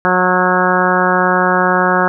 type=harmonic tone with a mistuned harmonic; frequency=182.2 Hz; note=F#3; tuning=26 cents flat; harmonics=1 / 2 / 3 / 4 / 5 / 6 / 7 / 8 / 9; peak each=-19 / -19 / -19 / -19 / -19 / -19 / -19 / -19 / -19 dBFS; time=0.05-2.08 s; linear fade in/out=0 ms; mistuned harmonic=7; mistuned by=+20 cents; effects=none